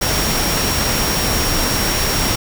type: tone in noise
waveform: sine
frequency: 5580 Hz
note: F8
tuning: 2 cents flat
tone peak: -23 dBFS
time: 0.01-2.36 s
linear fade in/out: 10 ms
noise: pink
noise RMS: -18 dBFS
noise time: 0.01-2.36 s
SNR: -8 dB
effects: none